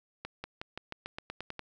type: accelerating click train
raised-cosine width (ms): 0.3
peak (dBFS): -22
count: 11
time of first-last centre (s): 0.25-1.593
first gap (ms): 190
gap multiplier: 0.92
effects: none